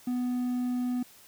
triangle tone, 247.9 Hz, B3, 7 cents sharp, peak -25 dBFS, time 0.07-1.03 s, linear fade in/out 5 ms, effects white hiss -55 dBFS RMS until 1.27 s

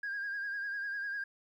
sine tone with vibrato, 1622 Hz, G#6, 41 cents flat, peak -33 dBFS, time 0.03-1.24 s, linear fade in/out 5 ms, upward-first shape sine, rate 10 Hz, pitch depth 45 cents each way, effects tanh soft clip ceiling -32 dBFS + 12-bit

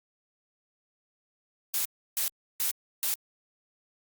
blue noise bursts, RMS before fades -28 dBFS, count 4, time 1.74-3.14 s, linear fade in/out 0 ms, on 110 ms, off 320 ms, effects Opus 48 kbps

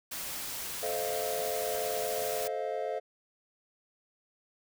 white noise, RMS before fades -38 dBFS, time 0.11-2.48 s, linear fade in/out 10 ms
triangle chord, F dominant seventh, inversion first, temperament just, 436.5 / 523.8 / 628.6 / 698.5 Hz, A4 / C5 / Eb5 / F5, -14 / +2 / +18 / 0 cents, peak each -35 dBFS, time 0.82-3 s, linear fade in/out 20 ms
effects none

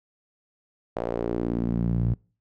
sawtooth tone with band-pass filter sweep, 58.27 Hz, A#1, in tune, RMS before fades -26 dBFS, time 0.96-2.14 s, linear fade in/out 5 ms, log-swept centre 610 to 120 Hz, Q 2.2, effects noise-tail reverb RT60 0.4 s tail -26 dB re dry

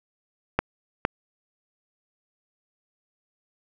clicks, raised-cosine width 0.5 ms, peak -5 dBFS, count 2, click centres 0.59 / 1.051 s, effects none

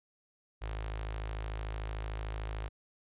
sawtooth tone with notch filter, 53.4 Hz, G#1, 49 cents sharp, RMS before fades -38 dBFS, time 0.61-2.69 s, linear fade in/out 20 ms, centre 210 Hz, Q 0.59, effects resampled to 8000 Hz

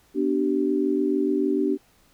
sine chord, G major, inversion first, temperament equal with one note detuned, 246.9 / 293.7 / 383.9 Hz, B3 / D4 / G4, 0 / 0 / -36 cents, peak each -27 / -23 / -24 dBFS, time 0.14-1.78 s, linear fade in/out 50 ms, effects pink hiss -60 dBFS RMS until 2.13 s

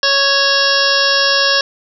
harmonic tone with a mistuned harmonic, 554 Hz, C#5, 1 cent flat, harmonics 1 / 2 / 3 / 5 / 6 / 7 / 8 / 9 / 10, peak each -19 / -21 / -16 / -22 / -21 / -22 / -21 / -19 / -18 dBFS, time 0.03-1.61 s, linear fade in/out 2 ms, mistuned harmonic 9, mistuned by +23 cents, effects none

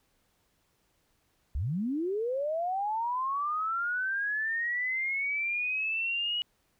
sine linear sweep, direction up, 55 to 2929 Hz, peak -28 dBFS, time 1.55-6.42 s, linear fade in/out 0 ms, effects pink hiss -72 dBFS RMS until 6.79 s

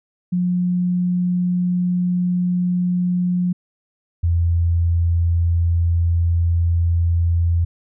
sine tone pair in turn, 178.9 / 84.89 Hz, F3 / F2, +42 / -49 cents, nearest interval octave + minor second, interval 1291 cents, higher first, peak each -16 / -14 dBFS, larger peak second, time 0.32-3.53 / 4.23-7.65 s, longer second, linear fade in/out 10 ms, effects none

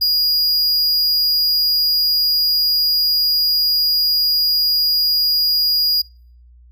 square tone, 4871 Hz, D#8, 38 cents flat, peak -14 dBFS, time 0.01-6.02 s, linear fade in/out 10 ms, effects noise-tail reverb RT60 0.5 s tail -25 dB re dry + added 60 Hz sine -43 dBFS peak until 6.71 s

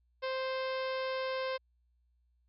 harmonic tone, 523.3 Hz, C5, in tune, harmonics 1 / 2 / 3 / 4 / 5 / 6 / 7 / 8 / 9 / 10, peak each -34 / -40 / -44 / -46 / -48 / -50 / -51 / -52 / -53 / -54 dBFS, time 0.22-1.58 s, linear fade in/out 20 ms, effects added 60 Hz sine -69 dBFS peak until 2.48 s

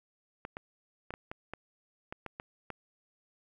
clicks, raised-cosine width 0.5 ms, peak -24 dBFS, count 10, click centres 0.451 / 0.569 / 1.106 / 1.139 / 1.315 / 1.536 / 2.125 / 2.263 / 2.399 / 2.703 s, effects 10-bit

